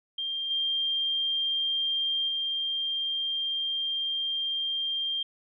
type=tone with level steps; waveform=sine; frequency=3189 Hz; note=G7; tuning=29 cents sharp; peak=-29 / -25 / -27 dBFS; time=0.18-5.23 s; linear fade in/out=5 ms; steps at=0.5 / 2.28 s; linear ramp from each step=10 ms; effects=none